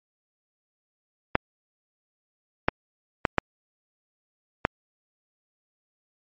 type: clicks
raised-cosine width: 0.5 ms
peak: -3 dBFS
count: 5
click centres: 1.354 / 2.685 / 3.252 / 3.383 / 4.651 s
effects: MP3 32 kbps